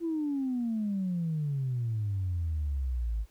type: exponential sweep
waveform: sine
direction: down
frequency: 342.1 to 51.7 Hz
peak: -27 dBFS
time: 0-3.26 s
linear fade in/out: 50 ms
effects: tanh soft clip ceiling -24 dBFS + pink hiss -65 dBFS RMS until 3.3 s